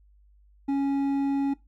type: tone with hard clipping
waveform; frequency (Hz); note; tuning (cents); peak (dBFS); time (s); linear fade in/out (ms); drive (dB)
triangle; 277.2; C#4; 0; -24; 0.68-1.54; 10; 9
effects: noise-tail reverb RT60 0.2 s tail -18 dB re dry + added 50 Hz sine -55 dBFS peak until 1.67 s